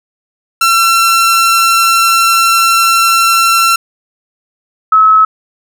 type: tone pair in turn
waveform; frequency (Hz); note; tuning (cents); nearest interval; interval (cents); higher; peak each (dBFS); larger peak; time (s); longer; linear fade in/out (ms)
sawtooth / sine; 1352 / 1291.5; E6 / E6; +43 / -36; minor second; 79; first; -3; neither; 0.61-3.76 / 4.92-5.25; first; 5
effects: none